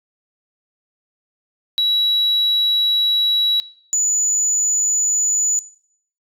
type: tone pair in turn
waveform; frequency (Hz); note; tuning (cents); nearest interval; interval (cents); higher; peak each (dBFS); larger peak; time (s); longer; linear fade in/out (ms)
sine; 3900 / 6949; B7 / A8; -23 / -23; minor seventh; 1000; second; -13; neither; 1.78-3.6 / 3.93-5.59; first; 0
effects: noise-tail reverb RT60 0.6 s tail -20 dB re dry + tanh soft clip ceiling -11 dBFS